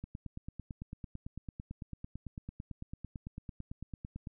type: click train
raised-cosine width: 5 ms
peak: -29 dBFS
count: 39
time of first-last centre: 0.04-4.272 s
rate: 8.98 Hz
effects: none